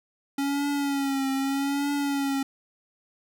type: tone with vibrato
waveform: square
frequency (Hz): 277.2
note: C#4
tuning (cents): 0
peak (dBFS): -25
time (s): 0.38-2.43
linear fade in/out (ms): 5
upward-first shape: triangle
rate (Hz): 0.81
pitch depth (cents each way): 59
effects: none